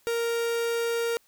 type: tone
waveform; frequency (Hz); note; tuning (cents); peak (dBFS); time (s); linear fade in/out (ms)
45% pulse; 465.7; A#4; -2; -25; 0.07-1.17; 0
effects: white hiss -64 dBFS RMS until 1.27 s